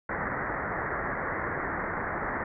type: low-pass noise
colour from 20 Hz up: white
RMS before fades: -32 dBFS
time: 0.09-2.44 s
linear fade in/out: 5 ms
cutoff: 2000 Hz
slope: 96 dB/octave
effects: none